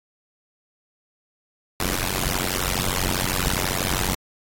pink noise with amplitude modulation, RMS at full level -20 dBFS, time 1.8-4.15 s, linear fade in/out 2 ms, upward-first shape sine, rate 92.3 Hz, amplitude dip 100%, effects AAC 48 kbps

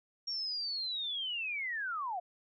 sine linear sweep, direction down, 5588 to 672 Hz, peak -34 dBFS, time 0.27-2.2 s, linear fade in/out 10 ms, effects none

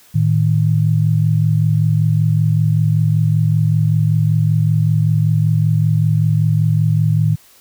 sine tone pair together, 110 / 155.22 Hz, A2 / D#3, 0 / -4 cents, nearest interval tritone, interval 596 cents, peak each -14 dBFS, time 0.14-7.36 s, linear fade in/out 20 ms, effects white hiss -48 dBFS RMS until 7.6 s

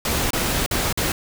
pink noise with dropouts, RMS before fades -22 dBFS, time 0.05-1.12 s, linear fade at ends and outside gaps 2 ms, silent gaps 0.306-0.332 / 0.662-0.711 / 0.927-0.974 s, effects none

